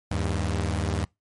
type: tone pair together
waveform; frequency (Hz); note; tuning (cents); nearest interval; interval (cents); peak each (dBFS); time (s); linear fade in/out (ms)
sawtooth; 79 / 99.53; D#2 / G2; +27 / +27; major third; 400; -23 / -24; 0.11-1.05; 5
effects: noise-tail reverb RT60 0.2 s tail -24 dB re dry + MP3 48 kbps